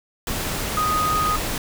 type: tone in noise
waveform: sine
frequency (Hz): 1244.5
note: D#6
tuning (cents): 0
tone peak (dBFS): -19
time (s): 0.77-1.36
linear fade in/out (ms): 2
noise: pink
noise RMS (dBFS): -26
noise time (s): 0.27-1.58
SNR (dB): +4
effects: none